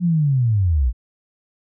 sine linear sweep, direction down, 181 to 53.5 Hz, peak -14 dBFS, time 0-0.93 s, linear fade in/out 50 ms, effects none

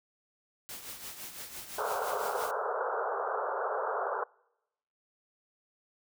white noise with tremolo, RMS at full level -41 dBFS, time 0.69-2.51 s, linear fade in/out 0 ms, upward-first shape triangle, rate 5.9 Hz, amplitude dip 65%
pink band-pass noise, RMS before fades -33 dBFS, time 1.78-4.24 s, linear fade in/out 5 ms, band 410 to 1500 Hz, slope 96 dB/octave
effects noise-tail reverb RT60 0.9 s tail -26 dB re dry

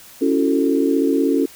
sine chord, F# minor seventh, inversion second, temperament just, 277.5 / 333 / 370 / 444 Hz, C#4 / E4 / F#4 / A4, +2 / +18 / 0 / +16 cents, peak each -17 / -21 / -23 / -21 dBFS, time 0.21-1.46 s, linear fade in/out 10 ms, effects white hiss -43 dBFS RMS until 1.55 s

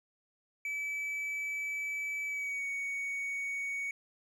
triangle tone with pitch glide, 2300 to 2236 Hz, D7 to C#7, -37 to +14 cents, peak -32 dBFS, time 0.65-3.91 s, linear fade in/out 2 ms, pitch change -49 cents, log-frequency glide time 2.26-2.65 s, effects none

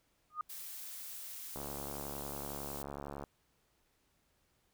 sine tone with exponential growth, 1230 Hz, D#6, 20 cents flat, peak -30 dBFS, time 0.3-0.41 s, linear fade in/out 2 ms, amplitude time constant 23 ms
blue noise, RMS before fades -46 dBFS, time 0.49-2.83 s, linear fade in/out 10 ms
click train, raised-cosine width 1 ms, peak -29 dBFS, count 120, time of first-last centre 1.56-3.238 s, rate 70.9 Hz
effects pink hiss -75 dBFS RMS until 4.73 s

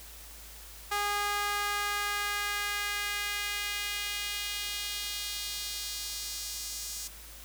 sawtooth tone with high-pass filter sweep, 410 Hz, G#4, 22 cents flat, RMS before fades -34 dBFS, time 0.91-7.08 s, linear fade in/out 10 ms, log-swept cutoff 980 to 6100 Hz, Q 1.4, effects added 54 Hz sine -50 dBFS peak until 7.44 s + white hiss -49 dBFS RMS until 7.44 s

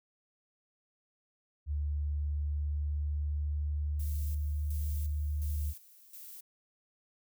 sine tone with pitch glide, 73.42 to 74.4 Hz, D2 to D2, 0 to +23 cents, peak -30 dBFS, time 1.66-5.74 s, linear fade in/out 50 ms, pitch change +23 cents, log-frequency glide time 2.14-4.79 s
violet noise with tremolo, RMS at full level -48 dBFS, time 3.99-6.41 s, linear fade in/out 10 ms, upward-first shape square, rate 1.4 Hz, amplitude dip 70%
effects none

